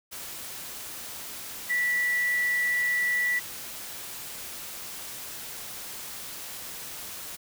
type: tone in noise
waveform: sine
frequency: 1958 Hz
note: B6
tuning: 15 cents flat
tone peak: -23 dBFS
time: 1.69-3.4 s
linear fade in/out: 20 ms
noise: white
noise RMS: -39 dBFS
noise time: 0.11-7.37 s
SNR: +13 dB
effects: none